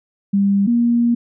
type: tone pair in turn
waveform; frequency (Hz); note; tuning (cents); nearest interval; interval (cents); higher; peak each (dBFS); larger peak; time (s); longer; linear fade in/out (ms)
sine; 199 / 236.7; G3 / A#3; +26 / +27; minor third; 301; second; -12; neither; 0.33-0.67 / 0.67-1.15; second; 10
effects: none